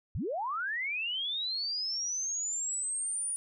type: linear sweep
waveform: sine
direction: up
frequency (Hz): 55 to 9650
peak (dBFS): -31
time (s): 0.15-3.36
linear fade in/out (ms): 0
effects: none